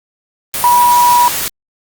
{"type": "tone in noise", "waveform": "sine", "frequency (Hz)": 970, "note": "B5", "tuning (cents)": -31, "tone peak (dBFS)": -6, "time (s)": [0.64, 1.28], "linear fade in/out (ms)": 0, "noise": "white", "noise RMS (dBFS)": -18, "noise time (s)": [0.54, 1.48], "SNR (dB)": 9, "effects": ["Opus 32 kbps"]}